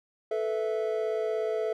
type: chord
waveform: triangle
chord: A suspended second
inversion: none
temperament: equal with one note detuned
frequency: 437.2 / 493.9 / 659.3 Hz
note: A4 / B4 / E5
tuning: -11 / 0 / 0 cents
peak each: -27 / -33 / -30 dBFS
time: 0.31-1.73 s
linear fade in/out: 5 ms
effects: none